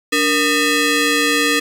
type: ring-modulated tone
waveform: 15% pulse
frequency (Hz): 759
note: F#5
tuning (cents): +44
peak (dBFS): -4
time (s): 0.12-1.6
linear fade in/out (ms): 10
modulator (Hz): 1050
effects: low-pass 12000 Hz 12 dB/octave + 7-bit